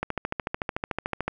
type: click train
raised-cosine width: 0.5 ms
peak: -12 dBFS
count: 18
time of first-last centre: 0.03-1.28 s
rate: 13.6 Hz
effects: none